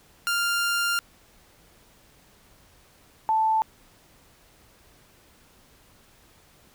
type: tone pair in turn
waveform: sawtooth / sine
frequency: 1396.9 / 880 Hz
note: F6 / A5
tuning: 0 / 0 cents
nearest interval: minor sixth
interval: 800 cents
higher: first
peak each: -19 dBFS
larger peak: neither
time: 0.27-0.99 / 3.29-3.62 s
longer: first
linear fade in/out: 0 ms
effects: pink hiss -57 dBFS RMS until 6.74 s